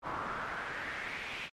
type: noise with band-pass filter sweep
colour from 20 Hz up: brown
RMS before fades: -39 dBFS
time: 0.02-1.5 s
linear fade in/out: 50 ms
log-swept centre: 1100 to 2600 Hz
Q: 2.8
effects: MP3 64 kbps